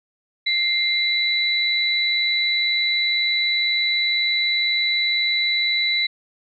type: tone pair together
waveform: sine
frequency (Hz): 2098 / 3960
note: C7 / B7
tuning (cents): +4 / +4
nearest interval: major seventh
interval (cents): 1100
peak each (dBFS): -21 / -20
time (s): 0.46-6.07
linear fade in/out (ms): 10
effects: none